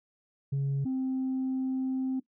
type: tone pair in turn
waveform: sine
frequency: 138.5 / 261.5 Hz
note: C#3 / C4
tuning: -1 / -1 cents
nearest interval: major seventh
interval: 1100 cents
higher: second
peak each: -24 / -26 dBFS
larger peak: first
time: 0.52-0.85 / 0.85-2.2 s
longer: second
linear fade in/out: 10 ms
effects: noise-tail reverb RT60 0.1 s tail -18 dB re dry + tanh soft clip ceiling -25 dBFS